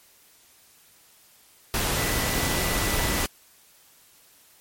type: tone in noise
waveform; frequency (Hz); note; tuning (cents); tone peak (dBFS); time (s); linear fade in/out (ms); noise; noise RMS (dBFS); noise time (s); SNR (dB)
sine; 1978; B6; +2; -34; 1.97-3.24; 0; pink; -25; 1.74-3.26; -12
effects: white hiss -56 dBFS RMS until 4.6 s + MP3 64 kbps